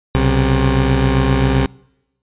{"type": "tone pair together", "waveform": "20% pulse", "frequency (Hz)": [62.88, 133.4], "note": ["B1", "C3"], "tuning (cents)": [32, 34], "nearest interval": "octave + minor second", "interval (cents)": 1302, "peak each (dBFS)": -10, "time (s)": [0.15, 1.66], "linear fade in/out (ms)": 0, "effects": ["noise-tail reverb RT60 0.9 s tail -26 dB re dry", "resampled to 8000 Hz"]}